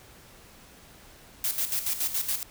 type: noise with tremolo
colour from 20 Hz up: blue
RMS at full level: -27 dBFS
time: 1.44-2.43 s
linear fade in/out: 2 ms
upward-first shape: square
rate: 7.1 Hz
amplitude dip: 65%
effects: pink hiss -52 dBFS RMS until 2.5 s